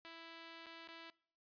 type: tone with dropouts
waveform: 5% pulse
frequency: 330.5 Hz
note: E4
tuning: 5 cents sharp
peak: -40 dBFS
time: 0.05-1.1 s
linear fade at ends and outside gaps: 0 ms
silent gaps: 0.66-0.667 / 0.875-0.886 s
effects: noise-tail reverb RT60 0.5 s tail -21 dB re dry + resampled to 11025 Hz